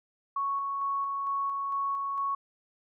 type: tone with tremolo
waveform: sine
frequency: 1108.7 Hz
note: C#6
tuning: in tune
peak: -27 dBFS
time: 0.36-2.35 s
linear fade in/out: 5 ms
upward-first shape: square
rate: 2.2 Hz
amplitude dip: 25%
effects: none